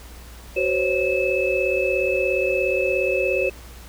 sine tone cluster, 375.3 / 514 / 551 / 2603 Hz, F#4 / C5 / C#5 / E7, +25 / -31 / -11 / -22 cents, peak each -24 dBFS, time 0.56-3.5 s, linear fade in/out 10 ms, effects added 60 Hz sine -40 dBFS peak until 3.88 s + pink hiss -45 dBFS RMS until 3.88 s

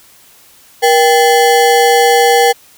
square ring-modulated tone, 632 Hz, D#5, 27 cents sharp, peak -4 dBFS, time 0.82-2.53 s, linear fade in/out 20 ms, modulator 157 Hz, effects white hiss -44 dBFS RMS until 2.77 s

